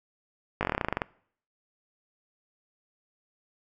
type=slowing click train; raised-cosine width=0.5 ms; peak=-11 dBFS; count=14; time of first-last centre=0.61-1.018 s; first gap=19 ms; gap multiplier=1.08; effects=noise-tail reverb RT60 0.6 s tail -23 dB re dry